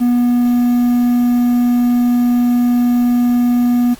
triangle tone with quantisation, 243 Hz, B3, 28 cents flat, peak -8 dBFS, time 0-3.95 s, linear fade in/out 20 ms, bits 6, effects pink hiss -40 dBFS RMS until 3.99 s + Opus 32 kbps

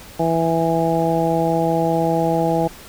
harmonic tone, 164.81 Hz, E3, in tune, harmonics 1 / 2 / 3 / 4 / 5, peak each -22 / -22 / -22 / -22 / -22 dBFS, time 0.19-2.68 s, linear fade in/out 10 ms, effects pink hiss -40 dBFS RMS until 2.88 s

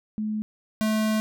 sine / square tone pair in turn, 214.3 / 216.8 Hz, A3 / A3, -45 / -25 cents, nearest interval unison, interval 20 cents, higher second, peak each -25 / -22 dBFS, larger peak second, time 0.18-0.42 / 0.81-1.2 s, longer second, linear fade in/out 0 ms, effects none

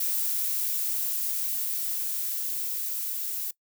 violet noise with level ramp, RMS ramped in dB -27 to -32 dBFS, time 0-3.51 s, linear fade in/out 5 ms, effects noise-tail reverb RT60 0.1 s tail -21 dB re dry

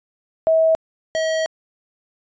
sine / square tone pair in turn, 645 / 639.4 Hz, E5 / D#5, -38 / +47 cents, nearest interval unison, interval 15 cents, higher first, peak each -12 / -19 dBFS, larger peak first, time 0.47-0.75 / 1.15-1.46 s, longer second, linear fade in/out 0 ms, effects resampled to 16000 Hz

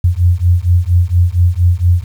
sine beating tone pair, 86 / 90.3 Hz, F2 / F#2, -26 / -42 cents, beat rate 4.3 Hz, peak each -11 dBFS, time 0.04-2.04 s, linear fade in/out 5 ms, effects 7-bit

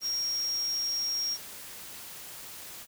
sine tone in noise, 5588 Hz, F8, in tune, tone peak -28 dBFS, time 0.01-1.38 s, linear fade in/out 50 ms, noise white, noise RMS -44 dBFS, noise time 0-2.87 s, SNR +13 dB, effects none

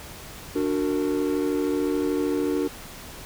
triangle chord, D augmented, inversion none, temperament just, 293.7 / 367.1 / 458.9 Hz, D4 / F#4 / A#4, 0 / -14 / -27 cents, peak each -23 / -25 / -26 dBFS, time 0.55-2.68 s, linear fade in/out 10 ms, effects pink hiss -41 dBFS RMS until 3.25 s

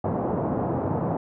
pink band-pass noise, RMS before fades -26 dBFS, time 0.04-1.17 s, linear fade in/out 5 ms, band 100 to 920 Hz, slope 24 dB/octave, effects none

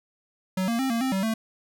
square tone with pitch steps, 187.1 / 232.1 / 265.3 / 230.9 / 262.3 / 191.9 / 222.7 Hz, F#3 / A#3 / C4 / A#3 / C4 / G3 / A3, +20 / -7 / +24 / -16 / +4 / -37 / +21 cents, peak -24 dBFS, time 0.57-1.34 s, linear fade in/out 5 ms, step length 110 ms, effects none

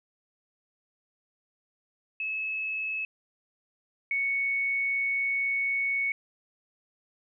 sine tone pair in turn, 2591 / 2219 Hz, E7 / C#7, -30 / +1 cents, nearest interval minor third, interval 269 cents, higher first, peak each -29 / -25 dBFS, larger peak second, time 2.2-3.05 / 4.11-6.12 s, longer second, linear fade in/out 2 ms, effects none

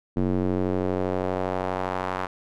square tone with band-pass filter sweep, 46.26 Hz, F#1, in tune, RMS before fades -26 dBFS, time 0.16-2.27 s, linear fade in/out 10 ms, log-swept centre 270 to 1100 Hz, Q 1.4, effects none

